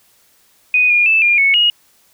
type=tone with pitch steps; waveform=sine; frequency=2488 / 2427 / 2634 / 2408 / 2208 / 2880 Hz; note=D#7 / D#7 / E7 / D7 / C#7 / F#7; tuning=-1 / -44 / -2 / +43 / -7 / -47 cents; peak=-9 dBFS; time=0.74-1.7 s; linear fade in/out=2 ms; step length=160 ms; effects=white hiss -54 dBFS RMS until 2.13 s